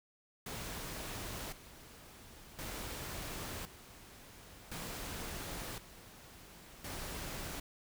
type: noise with tremolo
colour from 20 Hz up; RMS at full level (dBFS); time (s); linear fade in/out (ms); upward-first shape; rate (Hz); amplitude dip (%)
pink; -43; 0.46-7.6; 5; square; 0.47; 75
effects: none